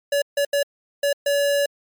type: tone bursts at uneven times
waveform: square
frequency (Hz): 569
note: C#5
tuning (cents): +45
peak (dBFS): -18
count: 5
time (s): 0.12-0.22 / 0.37-0.45 / 0.53-0.63 / 1.03-1.13 / 1.26-1.66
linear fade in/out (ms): 5
effects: MP3 96 kbps